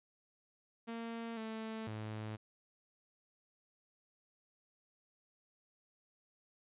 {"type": "tone with pitch steps", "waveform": "sawtooth", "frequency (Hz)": [230.1, 221.2, 108.2], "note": ["A#3", "A3", "A2"], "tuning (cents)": [-22, 9, -29], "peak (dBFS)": -37, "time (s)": [0.87, 2.37], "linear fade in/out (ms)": 20, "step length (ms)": 500, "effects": ["resampled to 8000 Hz"]}